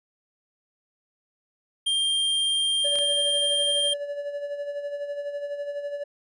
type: tone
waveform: square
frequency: 3189 Hz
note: G7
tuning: 29 cents sharp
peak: -22 dBFS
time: 1.86-3.94 s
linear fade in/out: 10 ms
type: tone with tremolo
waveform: triangle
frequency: 575 Hz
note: D5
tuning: 37 cents flat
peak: -25 dBFS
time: 2.84-6.04 s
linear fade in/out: 10 ms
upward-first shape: sine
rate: 12 Hz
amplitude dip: 55%
type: clicks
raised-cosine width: 0.2 ms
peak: -20 dBFS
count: 2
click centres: 2.956 / 2.987 s
effects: resampled to 24000 Hz